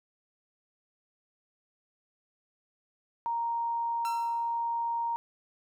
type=tone; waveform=sine; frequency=932.3 Hz; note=A#5; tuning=in tune; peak=-28 dBFS; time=3.26-5.16 s; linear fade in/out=0 ms
type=tone with exponential decay; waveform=sawtooth; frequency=1347 Hz; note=E6; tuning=37 cents sharp; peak=-32 dBFS; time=4.05-4.61 s; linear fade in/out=0 ms; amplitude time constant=120 ms
effects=none